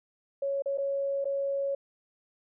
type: tone with dropouts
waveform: sine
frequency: 554.4 Hz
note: C#5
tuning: in tune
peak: -27 dBFS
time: 0.42-1.75 s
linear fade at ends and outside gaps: 5 ms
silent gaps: 0.622-0.658 / 0.775-0.782 / 1.244-1.253 s
effects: none